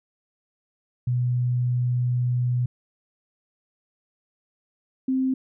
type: tone pair in turn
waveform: sine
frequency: 123.47 / 261.6 Hz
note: B2 / C4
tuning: 0 / 0 cents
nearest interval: octave + minor second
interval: 1300 cents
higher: second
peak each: -20 dBFS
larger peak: neither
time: 1.07-2.66 / 5.08-5.34 s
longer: first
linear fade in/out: 5 ms
effects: none